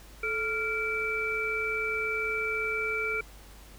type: tone cluster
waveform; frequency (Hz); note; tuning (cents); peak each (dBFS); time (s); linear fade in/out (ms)
sine; 436.5 / 1389 / 2319; A4 / F6 / D7; -14 / -10 / -22; -34 / -33 / -30; 0.23-3.21; 5
effects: added 50 Hz sine -49 dBFS peak until 3.78 s + pink hiss -53 dBFS RMS until 3.78 s